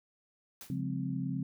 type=noise with exponential decay; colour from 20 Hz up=white; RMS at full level=-44 dBFS; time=0.61-0.82 s; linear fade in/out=1 ms; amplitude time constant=44 ms
type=chord; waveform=sine; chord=Db major seventh; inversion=none; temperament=equal with one note detuned; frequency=138.59 / 177.56 / 207.7 / 261.6 Hz; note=Db3 / F3 / Ab3 / C4; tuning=0 / +29 / 0 / 0 cents; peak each=-36 / -37 / -42 / -37 dBFS; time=0.7-1.43 s; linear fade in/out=2 ms
effects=none